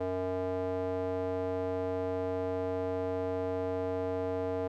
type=tone with band-pass filter; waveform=square; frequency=92.5 Hz; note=F#2; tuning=in tune; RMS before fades=-33 dBFS; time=0-4.68 s; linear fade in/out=10 ms; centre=540 Hz; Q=2.8; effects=none